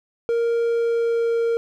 triangle tone with pitch glide, 466.2 to 463.2 Hz, A#4 to A#4, 0 to -11 cents, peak -16 dBFS, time 0.29-1.57 s, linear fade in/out 0 ms, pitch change -11 cents, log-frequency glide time 0.63-1.38 s, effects none

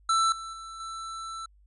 square tone with level steps, 1330 Hz, E6, 15 cents sharp, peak -22 / -37 / -40 / -36 dBFS, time 0.09-1.46 s, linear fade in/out 5 ms, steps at 0.32 / 0.53 / 0.8 s, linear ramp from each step 2 ms, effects added 50 Hz sine -56 dBFS peak until 1.66 s + resampled to 24000 Hz

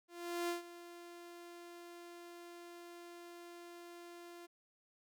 sawtooth tone with ADSR envelope, 346 Hz, F4, 16 cents flat, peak -31 dBFS, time 0.08-4.47 s, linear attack 410 ms, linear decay 130 ms, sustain -16 dB, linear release 18 ms, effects none

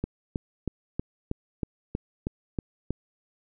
click train, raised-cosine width 3 ms, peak -15 dBFS, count 10, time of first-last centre 0.04-2.906 s, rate 3.14 Hz, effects none

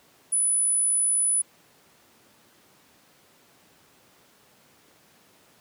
sine tone, 9956 Hz, D#9, in tune, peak -20 dBFS, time 0.32-1.42 s, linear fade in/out 10 ms, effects pink hiss -58 dBFS RMS until 5.6 s + high-pass 150 Hz 12 dB/octave

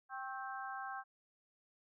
harmonic tone with a mistuned harmonic, 261.6 Hz, C4, in tune, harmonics 3 / 4 / 5 / 6, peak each -45 / -47 / -49 / -47 dBFS, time 0.09-1.04 s, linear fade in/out 50 ms, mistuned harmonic 4, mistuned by +57 cents, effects none

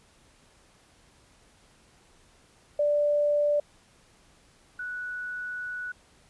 sine tone pair in turn, 587.3 / 1475.2 Hz, D5 / F#6, 0 / -6 cents, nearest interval octave + major third, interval 1594 cents, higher second, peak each -21 / -32 dBFS, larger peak first, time 2.79-3.6 / 4.79-5.92 s, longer second, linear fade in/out 5 ms, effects pink hiss -60 dBFS RMS until 6.29 s + resampled to 24000 Hz

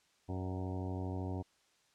harmonic tone with a mistuned harmonic, 92.8 Hz, F#2, 6 cents sharp, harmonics 1 / 2 / 3 / 4 / 5 / 6 / 7 / 8 / 9 / 10, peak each -38 / -45 / -43 / -47 / -51 / -53 / -53 / -51 / -56 / -54 dBFS, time 0.28-1.43 s, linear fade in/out 20 ms, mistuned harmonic 6, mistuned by +55 cents, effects white hiss -71 dBFS RMS until 1.94 s + low-pass 7000 Hz 12 dB/octave

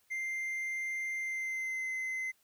triangle tone with pitch glide, 2093 to 2056 Hz, C7 to C7, 0 to -31 cents, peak -32 dBFS, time 0.1-2.32 s, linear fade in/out 20 ms, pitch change -31 cents, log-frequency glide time 1.18-1.92 s, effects white hiss -71 dBFS RMS until 2.43 s

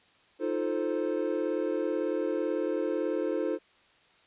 triangle chord, F dominant seventh, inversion third, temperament equal, 311.1 / 349.2 / 440 / 523.3 Hz, Eb4 / F4 / A4 / C5, 0 / 0 / 0 / 0 cents, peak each -31 dBFS, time 0.39-3.59 s, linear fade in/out 50 ms, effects white hiss -62 dBFS RMS until 4.26 s + resampled to 8000 Hz

